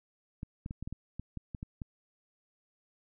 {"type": "clicks", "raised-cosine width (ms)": 5, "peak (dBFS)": -26, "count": 11, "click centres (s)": [0.431, 0.661, 0.709, 0.826, 0.875, 0.926, 1.196, 1.373, 1.548, 1.629, 1.818], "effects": []}